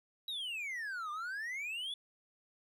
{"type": "exponential two-way sweep", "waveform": "triangle", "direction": "down then up", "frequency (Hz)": [3913, 1180, 3499], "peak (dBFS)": -36, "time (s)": [0.28, 1.94], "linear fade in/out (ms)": 2, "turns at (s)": 1.11, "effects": []}